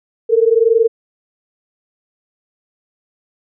sine tone pair together, 445.2 / 466.2 Hz, A4 / A#4, +20 / 0 cents, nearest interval minor second, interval 80 cents, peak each -12 dBFS, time 0.29-0.88 s, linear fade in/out 20 ms, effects none

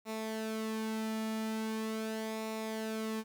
sawtooth tone with flanger, 220 Hz, A3, in tune, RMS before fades -37 dBFS, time 0.05-3.24 s, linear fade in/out 50 ms, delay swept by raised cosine 0.63 to 1.93 ms, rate 0.41 Hz, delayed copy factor -0.55, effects 11-bit

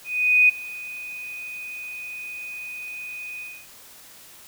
sine tone with ADSR envelope, 2489 Hz, D#7, in tune, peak -11 dBFS, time 0.04-3.67 s, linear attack 450 ms, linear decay 10 ms, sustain -21 dB, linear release 260 ms, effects white hiss -47 dBFS RMS until 4.47 s

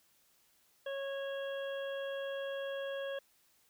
harmonic tone, 550 Hz, C#5, 14 cents flat, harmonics 1 / 2 / 3 / 5 / 6, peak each -37 / -52 / -46 / -55 / -50 dBFS, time 0.86-3.19 s, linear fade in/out 5 ms, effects white hiss -70 dBFS RMS until 3.69 s

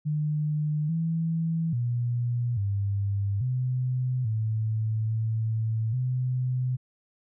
sine tone with pitch steps, 151 / 164.1 / 120.5 / 100 / 127 / 109.9 / 111.4 / 127 Hz, D3 / E3 / B2 / G2 / B2 / A2 / A2 / B2, +48 / -8 / -42 / +35 / +49 / -2 / +22 / +49 cents, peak -24 dBFS, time 0.05-6.77 s, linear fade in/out 20 ms, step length 840 ms, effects none

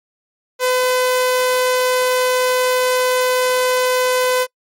sawtooth tone, 506 Hz, B4, 42 cents sharp, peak -10 dBFS, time 0.59-4.47 s, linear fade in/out 50 ms, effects noise-tail reverb RT60 0.1 s tail -24 dB re dry + MP3 64 kbps

